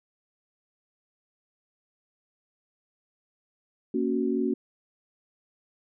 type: chord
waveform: sine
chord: F# major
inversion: first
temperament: equal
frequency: 233.1 / 277.2 / 370 Hz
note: A#3 / C#4 / F#4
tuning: 0 / 0 / 0 cents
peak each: -28 dBFS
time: 3.94-4.54 s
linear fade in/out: 5 ms
effects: none